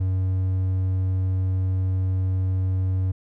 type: tone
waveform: triangle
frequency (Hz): 93.6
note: F#2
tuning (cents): +20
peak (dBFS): -18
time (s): 0-3.12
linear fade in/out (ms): 10
effects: none